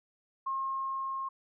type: tone with level ramp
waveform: sine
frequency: 1073 Hz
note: C6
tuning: 43 cents sharp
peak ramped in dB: -30 to -33 dBFS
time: 0.46-1.29 s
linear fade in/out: 10 ms
effects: none